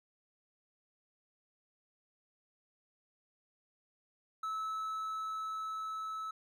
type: tone with level ramp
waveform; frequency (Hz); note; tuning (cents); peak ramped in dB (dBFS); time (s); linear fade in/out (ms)
triangle; 1302; E6; -22; -33 to -36; 4.43-6.31; 5
effects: none